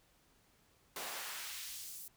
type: noise with high-pass filter sweep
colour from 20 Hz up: pink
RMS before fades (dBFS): -45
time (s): 0.96-2.08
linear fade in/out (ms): 2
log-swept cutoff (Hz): 420 to 10000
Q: 0.75
effects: pink hiss -70 dBFS RMS until 2.16 s